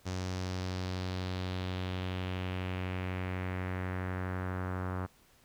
sawtooth tone with low-pass filter sweep, 92.1 Hz, F#2, 7 cents flat, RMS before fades -36 dBFS, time 0.05-5.07 s, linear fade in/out 20 ms, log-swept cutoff 6200 to 1300 Hz, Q 2.3, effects pink hiss -64 dBFS RMS until 5.44 s

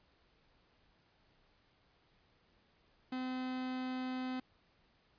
45% pulse tone, 256.3 Hz, C4, 36 cents flat, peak -37 dBFS, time 3.12-4.4 s, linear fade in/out 5 ms, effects pink hiss -71 dBFS RMS until 5.18 s + resampled to 11025 Hz

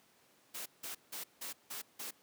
white noise bursts, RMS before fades -43 dBFS, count 6, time 0.54-2.11 s, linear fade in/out 10 ms, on 120 ms, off 170 ms, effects pink hiss -67 dBFS RMS until 2.22 s + high-pass 200 Hz 12 dB/octave

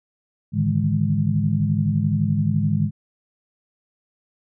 sine tone cluster, 105.7 / 148.2 / 159.9 / 206.4 Hz, G#2 / D3 / D#3 / G#3, +31 / +16 / +48 / -10 cents, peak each -23 dBFS, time 0.52-2.91 s, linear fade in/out 50 ms, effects none

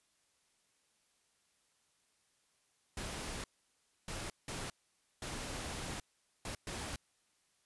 pink noise bursts at uneven times, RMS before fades -42 dBFS, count 6, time 2.97-3.44 / 4.08-4.3 / 4.48-4.7 / 5.22-6 / 6.45-6.55 / 6.67-6.96 s, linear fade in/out 2 ms, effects white hiss -75 dBFS RMS until 7.65 s + resampled to 24000 Hz

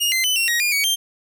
sawtooth tone with pitch steps, 2851 / 2071 / 3012 / 2733 / 1889 / 2418 / 2252 / 3165 Hz, F7 / C7 / F#7 / F7 / A#6 / D7 / C#7 / G7, +35 / -18 / +30 / -38 / +22 / +50 / +27 / +16 cents, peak -14 dBFS, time 0-0.96 s, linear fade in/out 20 ms, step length 120 ms, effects none

